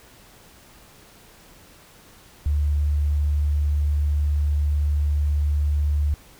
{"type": "tone", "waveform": "sine", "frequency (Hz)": 73.5, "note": "D2", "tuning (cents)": 2, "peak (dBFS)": -18, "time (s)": [2.46, 6.14], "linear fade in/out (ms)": 0, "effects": ["pink hiss -50 dBFS RMS until 6.39 s"]}